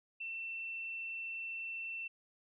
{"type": "tone", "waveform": "sine", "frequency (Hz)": 2688, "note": "E7", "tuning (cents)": 33, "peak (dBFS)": -39, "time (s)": [0.2, 2.08], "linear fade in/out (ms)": 10, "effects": []}